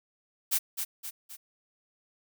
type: noise with echo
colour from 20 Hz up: blue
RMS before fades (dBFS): -26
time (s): 0.51-0.59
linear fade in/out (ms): 20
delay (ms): 260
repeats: 3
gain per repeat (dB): -6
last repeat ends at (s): 1.37
effects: none